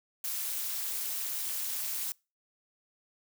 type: noise with amplitude modulation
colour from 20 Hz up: blue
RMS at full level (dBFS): -31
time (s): 0.24-2.12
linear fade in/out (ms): 2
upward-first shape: sine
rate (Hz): 269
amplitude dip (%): 80
effects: noise-tail reverb RT60 0.3 s tail -26 dB re dry